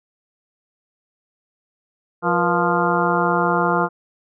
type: harmonic tone with a mistuned harmonic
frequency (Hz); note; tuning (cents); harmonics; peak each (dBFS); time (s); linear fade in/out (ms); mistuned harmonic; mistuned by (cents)
174.61; F3; 0; 1 / 2 / 3 / 4 / 5 / 6 / 7 / 8; -24 / -24 / -24 / -24 / -24 / -24 / -24 / -24; 2.22-3.89; 50; 3; -130
effects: none